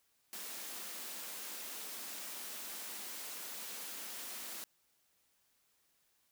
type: high-pass noise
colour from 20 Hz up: white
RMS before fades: -45 dBFS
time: 0.33-4.64 s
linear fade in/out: 0 ms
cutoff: 180 Hz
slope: 96 dB/octave
effects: white hiss -75 dBFS RMS until 6.31 s